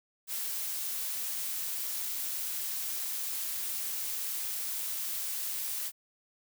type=noise; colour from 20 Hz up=blue; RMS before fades=-35 dBFS; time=0.27-5.92 s; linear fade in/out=50 ms; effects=none